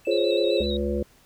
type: tone with tremolo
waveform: triangle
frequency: 2637 Hz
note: E7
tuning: in tune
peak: -35 dBFS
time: 0.05-0.66 s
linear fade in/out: 2 ms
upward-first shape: sine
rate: 4.5 Hz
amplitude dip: 60%
type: chord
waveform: sine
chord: Db major seventh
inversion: first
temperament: just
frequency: 346.5 / 415.8 / 519.7 / 554.4 Hz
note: F4 / Ab4 / C5 / Db5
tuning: -14 / +2 / -12 / 0 cents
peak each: -25 dBFS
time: 0.07-0.62 s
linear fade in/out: 5 ms
type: tone with vibrato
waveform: sine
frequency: 3873 Hz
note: B7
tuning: 35 cents flat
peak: -31 dBFS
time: 0.11-0.77 s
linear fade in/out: 5 ms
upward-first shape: square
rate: 7.6 Hz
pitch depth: 38 cents each way
type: harmonic tone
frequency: 70.8 Hz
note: C#2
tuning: 37 cents sharp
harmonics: 1 / 3 / 5 / 7 / 8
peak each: -29 / -29 / -29 / -29 / -34 dBFS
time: 0.6-1.03 s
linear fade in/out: 5 ms
effects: pink hiss -57 dBFS RMS until 1.25 s